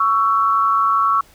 sine tone pair together, 1117 / 1327.5 Hz, C#6 / E6, +13 / +12 cents, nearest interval minor third, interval 299 cents, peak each -15 / -17 dBFS, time 0-1.21 s, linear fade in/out 5 ms, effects pink hiss -50 dBFS RMS until 1.34 s

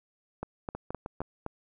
two click trains, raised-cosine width 1 ms, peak -20 / -22 dBFS, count 5 / 4, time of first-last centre 0.43-1.464 / 0.75-1.217 s, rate 3.87 / 6.43 Hz, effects none

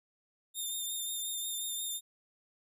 10% pulse tone with vibrato, 3630 Hz, A#7, 47 cents flat, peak -28 dBFS, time 0.54-2.01 s, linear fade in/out 50 ms, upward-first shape triangle, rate 5.6 Hz, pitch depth 29 cents each way, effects none

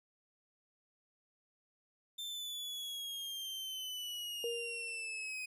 40% pulse linear sweep, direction down, 3576 to 2500 Hz, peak -39 dBFS, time 2.18-5.46 s, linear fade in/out 10 ms
sine tone with exponential decay, 469 Hz, A#4, 11 cents sharp, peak -34 dBFS, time 4.44-5.32 s, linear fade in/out 1 ms, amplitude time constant 190 ms
effects resampled to 32000 Hz

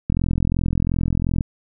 click train, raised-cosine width 5 ms, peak -8 dBFS, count 57, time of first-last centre 0.1-1.408 s, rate 42.8 Hz, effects none

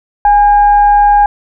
sine tone with frequency modulation, 823 Hz, G#5, 16 cents flat, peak -4 dBFS, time 0.25-1.26 s, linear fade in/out 2 ms, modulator 787 Hz, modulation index 0.29, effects none

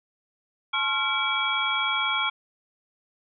sine tone cluster, 859 / 1071 / 1378 / 2301 / 3315 Hz, A5 / C6 / F6 / D7 / G#7, -42 / +40 / -24 / -36 / -4 cents, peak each -33 / -31 / -28 / -28 / -28 dBFS, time 0.73-2.3 s, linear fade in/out 10 ms, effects none

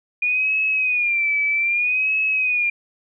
sine tone with vibrato, 2435 Hz, D#7, 38 cents flat, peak -17 dBFS, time 0.22-2.7 s, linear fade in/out 5 ms, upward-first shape sine, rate 0.63 Hz, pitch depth 98 cents each way, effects none

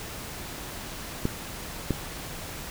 clicks, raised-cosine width 3 ms, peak -11 dBFS, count 2, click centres 1.254 / 1.907 s, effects pink hiss -38 dBFS RMS until 2.7 s

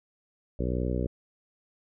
harmonic tone, 61.74 Hz, B1, in tune, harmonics 1 / 2 / 3 / 4 / 5 / 6 / 7 / 8 / 9, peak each -30 / -33 / -35 / -36 / -37 / -38 / -38 / -39 / -40 dBFS, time 0.59-1.07 s, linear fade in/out 5 ms, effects none

